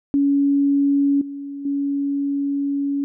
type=tone with level steps; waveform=sine; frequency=281.1 Hz; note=C#4; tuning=24 cents sharp; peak=-14 / -28 / -19 dBFS; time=0.14-3.04 s; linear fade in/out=0 ms; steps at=1.21 / 1.65 s; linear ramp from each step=5 ms; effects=none